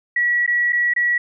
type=tone with dropouts; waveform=sine; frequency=1930 Hz; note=B6; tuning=40 cents flat; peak=-15 dBFS; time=0.16-1.18 s; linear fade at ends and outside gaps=5 ms; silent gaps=0.464-0.476 / 0.724-0.729 / 0.937-0.962 s; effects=none